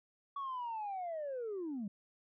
sine linear sweep, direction down, 1134 to 189.1 Hz, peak -36 dBFS, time 0.36-1.88 s, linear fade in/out 5 ms, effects tanh soft clip ceiling -35 dBFS

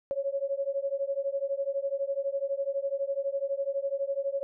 sine beating tone pair, 547 / 559 Hz, C#5 / C#5, -23 / +14 cents, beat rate 12 Hz, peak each -31 dBFS, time 0.11-4.43 s, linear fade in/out 0 ms, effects none

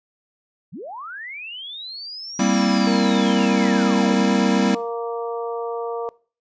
sine linear two-way sweep, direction up then down, 116.54 to 6000 to 116.54 Hz, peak -31 dBFS, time 0.72-4.22 s, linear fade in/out 20 ms, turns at 2.45 s
square chord, C dominant seventh, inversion second, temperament equal, 196 / 233.1 / 261.6 / 329.6 Hz, G3 / Bb3 / C4 / E4, 0 / 0 / 0 / 0 cents, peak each -21 / -22 / -23 / -26 dBFS, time 2.39-4.75 s, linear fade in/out 5 ms
harmonic tone, 233.1 Hz, A#3, in tune, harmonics 2 / 3 / 4 / 5, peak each -25 / -32 / -34 / -35 dBFS, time 2.87-6.09 s, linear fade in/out 0 ms
effects noise-tail reverb RT60 0.4 s tail -22 dB re dry + resampled to 16000 Hz

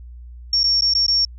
sine tone with dropouts, 5500 Hz, F8, 27 cents flat, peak -14 dBFS, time 0.53-1.25 s, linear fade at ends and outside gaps 2 ms, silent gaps 0.633-0.64 / 0.809-0.821 / 0.937-0.95 / 1.065-1.081 s, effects added 60 Hz sine -35 dBFS peak until 1.38 s

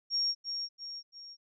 sine tone with echo, 5560 Hz, F8, 9 cents flat, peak -27 dBFS, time 0.1-0.35 s, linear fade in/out 50 ms, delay 340 ms, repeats 3, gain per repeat -6 dB, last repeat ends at 1.37 s, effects none

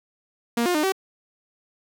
sawtooth tone with pitch steps, 235.2 / 356 / 304.3 / 383 Hz, A#3 / F4 / D#4 / G4, +16 / +33 / -38 / -40 cents, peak -16 dBFS, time 0.57-0.922 s, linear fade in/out 5 ms, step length 88 ms, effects 9-bit

